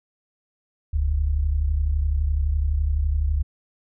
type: tone pair together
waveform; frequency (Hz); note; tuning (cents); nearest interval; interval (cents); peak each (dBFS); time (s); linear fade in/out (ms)
sine; 41.55 / 73.42; E1 / D2; +15 / 0; minor seventh; 985; -24 / -20; 0.93-3.43; 10
effects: none